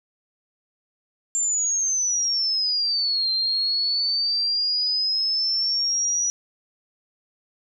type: exponential two-way sweep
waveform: sine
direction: down then up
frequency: 7350 to 4137 to 5860 Hz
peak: -20 dBFS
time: 1.35-6.3 s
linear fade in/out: 0 ms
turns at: 3.31 s
effects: none